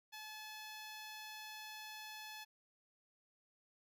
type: tone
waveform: 10% pulse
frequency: 860 Hz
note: A5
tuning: 40 cents flat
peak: -40 dBFS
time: 0.12-2.45 s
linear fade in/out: 20 ms
effects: none